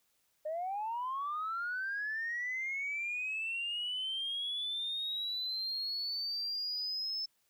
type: linear sweep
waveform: sine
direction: up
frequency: 599 to 5274 Hz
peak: -33 dBFS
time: 0.45-7.26 s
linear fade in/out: 10 ms
effects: tanh soft clip ceiling -30 dBFS + white hiss -75 dBFS RMS until 7.49 s